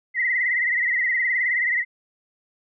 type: tone with vibrato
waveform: sine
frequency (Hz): 1975.5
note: B6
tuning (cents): 0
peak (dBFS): -19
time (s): 0.14-1.85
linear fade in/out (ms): 50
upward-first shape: sine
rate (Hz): 19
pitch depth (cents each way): 87
effects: none